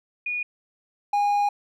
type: tone pair in turn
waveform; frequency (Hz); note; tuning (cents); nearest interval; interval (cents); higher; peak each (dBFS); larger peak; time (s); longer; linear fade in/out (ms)
sine / triangle; 2452 / 818.3; D#7 / G#5; -26 / -26; octave + perfect fifth; 1900; first; -25 / -17; second; 0.26-0.43 / 1.13-1.49; second; 5
effects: none